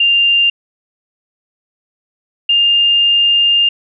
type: tone pair in turn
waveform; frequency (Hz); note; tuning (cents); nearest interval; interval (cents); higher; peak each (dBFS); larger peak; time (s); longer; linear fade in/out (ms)
sine; 2794 / 2809; F7 / F7; 0 / +9; unison; 9; second; -8; neither; 0-0.5 / 2.49-3.69; second; 5
effects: none